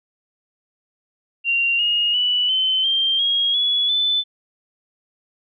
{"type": "tone with pitch steps", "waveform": "sine", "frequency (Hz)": [2765, 2861, 2960, 3063, 3169, 3279, 3392, 3510], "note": ["F7", "F7", "F#7", "G7", "G7", "G#7", "G#7", "A7"], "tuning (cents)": [-18, 41, 0, -41, 18, -23, 36, -5], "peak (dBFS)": -16, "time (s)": [1.44, 4.24], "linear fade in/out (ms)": 50, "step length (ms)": 350, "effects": []}